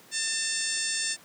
harmonic tone with a mistuned harmonic, 894 Hz, A5, 27 cents sharp, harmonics 2 / 3 / 4 / 5 / 6 / 7 / 8 / 9, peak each -34 / -38 / -37 / -37 / -34 / -38 / -35 / -33 dBFS, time 0.11-1.17 s, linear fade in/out 50 ms, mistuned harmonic 9, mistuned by +20 cents, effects pink hiss -53 dBFS RMS until 1.24 s + high-pass 200 Hz 12 dB/octave

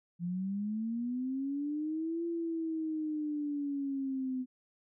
sine linear two-way sweep, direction up then down, 170 to 340 to 253.3 Hz, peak -32 dBFS, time 0.19-4.46 s, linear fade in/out 50 ms, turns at 2.25 s, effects none

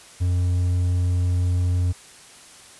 triangle tone, 89.4 Hz, F2, 41 cents sharp, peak -16 dBFS, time 0.2-1.93 s, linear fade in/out 20 ms, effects white hiss -46 dBFS RMS until 2.79 s + resampled to 24000 Hz

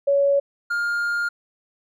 sine / triangle tone pair in turn, 561 / 1410.4 Hz, C#5 / F6, +21 / +17 cents, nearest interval octave + major third, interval 1596 cents, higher second, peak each -15 / -19 dBFS, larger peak first, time 0.07-0.4 / 0.7-1.29 s, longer second, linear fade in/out 10 ms, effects none

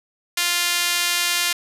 sawtooth tone with high-pass filter, 349.2 Hz, F4, in tune, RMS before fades -21 dBFS, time 0.37-1.53 s, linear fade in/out 5 ms, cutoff 2400 Hz, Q 0.83, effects resampled to 32000 Hz + 7-bit

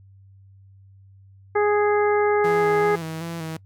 harmonic tone, 415.3 Hz, G#4, in tune, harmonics 1 / 2 / 3 / 4 / 5, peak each -18 / -24 / -28 / -30 / -32 dBFS, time 1.55-2.96 s, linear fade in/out 10 ms
sawtooth tone with vibrato, 164 Hz, E3, 9 cents flat, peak -25 dBFS, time 2.44-3.57 s, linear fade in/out 5 ms, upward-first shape square, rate 2.6 Hz, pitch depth 37 cents each way
effects noise-tail reverb RT60 0.1 s tail -23 dB re dry + added 97 Hz sine -47 dBFS peak until 3.65 s

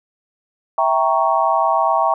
sine chord, E diminished seventh, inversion none, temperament equal with one note detuned, 656.6 / 784 / 932.3 / 1108.7 Hz, E5 / G5 / Bb5 / Db6, -7 / 0 / 0 / 0 cents, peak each -19 dBFS, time 0.78-2.14 s, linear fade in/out 2 ms, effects none

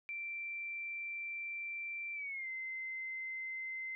sine tone with pitch glide, 2349 to 2069 Hz, D7 to C7, 0 to -20 cents, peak -39 dBFS, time 0.09-3.95 s, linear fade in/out 0 ms, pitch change -220 cents, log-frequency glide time 2.14-2.48 s, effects none

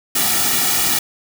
white noise with comb filter, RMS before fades -17 dBFS, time 0.15-0.99 s, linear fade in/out 5 ms, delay 1.9 ms, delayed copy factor -0.75, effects none

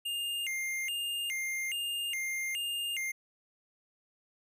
square tone with vibrato, 2438 Hz, D#7, 36 cents flat, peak -33 dBFS, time 0.05-3.12 s, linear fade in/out 10 ms, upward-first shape square, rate 1.2 Hz, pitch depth 250 cents each way, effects none

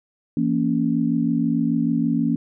sine chord, A# diminished, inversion second, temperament just, 167.82 / 233.1 / 279.7 Hz, E3 / A#3 / C#4, +31 / 0 / +16 cents, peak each -24 / -21 / -22 dBFS, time 0.37-2.36 s, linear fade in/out 2 ms, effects none

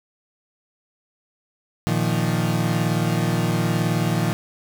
35% pulse chord, Bb suspended fourth, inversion none, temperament equal, 116.54 / 155.56 / 174.61 Hz, Bb2 / Eb3 / F3, 0 / 0 / 0 cents, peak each -22 dBFS, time 1.87-4.33 s, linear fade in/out 0 ms, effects none

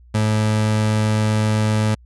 30% pulse tone, 107.8 Hz, A2, 35 cents flat, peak -13 dBFS, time 0.14-1.95 s, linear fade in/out 10 ms, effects added 60 Hz sine -44 dBFS peak until 2.05 s + resampled to 24000 Hz

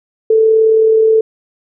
sine tone with amplitude modulation, 441.9 Hz, A4, 7 cents sharp, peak -5 dBFS, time 0.3-1.21 s, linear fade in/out 5 ms, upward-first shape sine, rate 38.7 Hz, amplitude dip 30%, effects none

